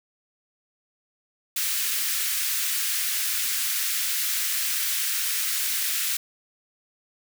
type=high-pass noise; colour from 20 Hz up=white; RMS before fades=-26 dBFS; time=1.56-6.17 s; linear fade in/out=5 ms; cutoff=1500 Hz; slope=24 dB/octave; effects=none